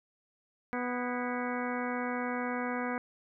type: harmonic tone with a mistuned harmonic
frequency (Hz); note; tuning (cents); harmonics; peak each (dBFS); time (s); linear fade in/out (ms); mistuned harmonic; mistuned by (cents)
246.9; B3; 0; 1 / 2 / 3 / 4 / 5 / 6 / 7 / 8 / 9; -35 / -38 / -40 / -41 / -42 / -43 / -43 / -44 / -45; 0.73-2.98; 0; 7; -91
effects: none